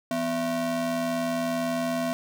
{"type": "ring-modulated tone", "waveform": "square", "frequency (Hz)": 209.5, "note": "G#3", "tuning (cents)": 15, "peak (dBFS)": -23, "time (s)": [0.11, 2.13], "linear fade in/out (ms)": 0, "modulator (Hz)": 459, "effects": []}